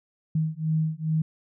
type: beating tone pair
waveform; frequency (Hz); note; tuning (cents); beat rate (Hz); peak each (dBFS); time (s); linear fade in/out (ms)
sine; 156.7 / 159.1; D#3 / D#3; +13 / +39; 2.4; -26; 0.35-1.22; 5
effects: none